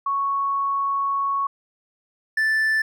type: tone pair in turn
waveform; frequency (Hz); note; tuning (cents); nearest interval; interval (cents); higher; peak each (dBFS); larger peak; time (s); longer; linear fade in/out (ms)
sine / triangle; 1108.7 / 1760; C#6 / A6; 0 / 0; minor sixth; 800; second; -20 / -16; second; 0.06-1.47 / 2.37-2.82; first; 5
effects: none